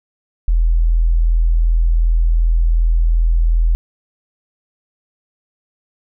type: tone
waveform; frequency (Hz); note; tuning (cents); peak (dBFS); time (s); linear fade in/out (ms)
sine; 41.34; E1; +6; -10; 0.48-3.75; 0
effects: none